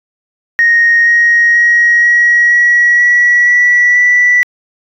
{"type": "tone with pitch steps", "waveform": "sine", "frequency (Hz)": [1864.7, 1878.8, 1892.9, 1907.2, 1921.6, 1936, 1950.6, 1965.3], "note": ["A#6", "A#6", "A#6", "A#6", "B6", "B6", "B6", "B6"], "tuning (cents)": [0, 13, 26, 39, -48, -35, -22, -9], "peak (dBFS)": -4, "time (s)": [0.59, 4.43], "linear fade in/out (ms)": 0, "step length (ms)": 480, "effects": ["tanh soft clip ceiling -1 dBFS"]}